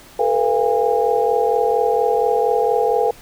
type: tone cluster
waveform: sine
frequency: 407.7 / 447.7 / 492 / 692 / 813 Hz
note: G#4 / A4 / B4 / F5 / G#5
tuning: -32 / +30 / -7 / -16 / -37 cents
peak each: -27 / -19 / -19 / -23 / -20 dBFS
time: 0.19-3.11 s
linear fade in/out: 5 ms
effects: pink hiss -44 dBFS RMS until 3.21 s